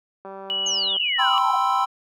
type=click train; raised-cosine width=1 ms; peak=-23 dBFS; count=140; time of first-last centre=0.25-0.966 s; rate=194 Hz
type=tone; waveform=sine; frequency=2932 Hz; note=F#7; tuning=16 cents flat; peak=-22 dBFS; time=0.5-1.38 s; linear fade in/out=0 ms
type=exponential sweep; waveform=sine; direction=down; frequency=6670 to 716 Hz; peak=-24 dBFS; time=0.66-1.56 s; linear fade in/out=5 ms
type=chord; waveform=triangle; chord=C major seventh; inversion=second; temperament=equal; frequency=784 / 987.8 / 1046.5 / 1318.5 Hz; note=G5 / B5 / C6 / E6; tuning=0 / 0 / 0 / 0 cents; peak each=-22 dBFS; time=1.18-1.86 s; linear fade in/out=20 ms
effects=high-pass 300 Hz 12 dB/octave